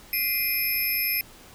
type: tone cluster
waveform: sine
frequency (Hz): 2069 / 2377 / 2478 / 5240 / 11650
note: C7 / D7 / D#7 / E8 / F#9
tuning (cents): -20 / +20 / -8 / -11 / -28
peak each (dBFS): -34 / -32 / -31 / -32 / -25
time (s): 0.13-1.21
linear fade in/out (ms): 2
effects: pink hiss -49 dBFS RMS until 1.54 s